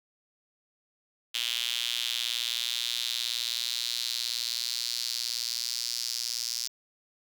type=tone with high-pass filter sweep; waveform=sawtooth; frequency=119 Hz; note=A#2; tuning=36 cents sharp; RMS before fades=-32 dBFS; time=1.34-6.68 s; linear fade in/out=10 ms; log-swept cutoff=3200 to 5100 Hz; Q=4; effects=none